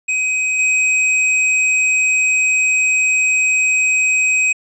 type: tone with level steps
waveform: square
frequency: 2522 Hz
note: D#7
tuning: 23 cents sharp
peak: -16 / -13 dBFS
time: 0.08-4.53 s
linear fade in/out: 10 ms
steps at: 0.59 s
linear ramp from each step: 2 ms
effects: resampled to 24000 Hz